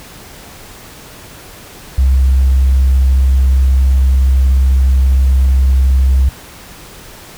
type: tone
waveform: sine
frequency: 66 Hz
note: C2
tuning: 16 cents sharp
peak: -5 dBFS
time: 1.98-6.29 s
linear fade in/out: 5 ms
effects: tanh soft clip ceiling -4 dBFS + pink hiss -35 dBFS RMS until 7.37 s